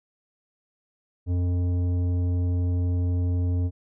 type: tone with tanh clipping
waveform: sine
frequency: 88.8 Hz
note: F2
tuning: 29 cents sharp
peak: -23 dBFS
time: 1.26-3.71 s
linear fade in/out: 50 ms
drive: 11 dB
effects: none